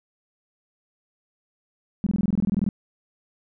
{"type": "tone bursts", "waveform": "sine", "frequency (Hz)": 200, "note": "G3", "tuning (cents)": 35, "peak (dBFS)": -18, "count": 14, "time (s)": [2.04, 2.689], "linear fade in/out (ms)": 0, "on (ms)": 25, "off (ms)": 23, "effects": []}